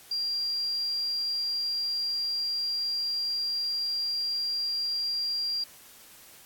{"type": "tone", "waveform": "sine", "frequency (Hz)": 4764, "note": "D8", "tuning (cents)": 24, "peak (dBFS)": -27, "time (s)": [0.11, 5.64], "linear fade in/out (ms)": 5, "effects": ["white hiss -52 dBFS RMS until 6.45 s", "AAC 64 kbps"]}